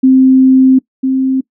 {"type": "tone pair in turn", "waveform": "sine", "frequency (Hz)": [261.6, 263.4], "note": ["C4", "C4"], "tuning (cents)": [0, 12], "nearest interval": "unison", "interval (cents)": 12, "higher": "second", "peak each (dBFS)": [-3, -9], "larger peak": "first", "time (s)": [[0.03, 0.79], [1.03, 1.41]], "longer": "first", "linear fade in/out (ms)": 10, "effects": ["noise-tail reverb RT60 0.1 s tail -22 dB re dry"]}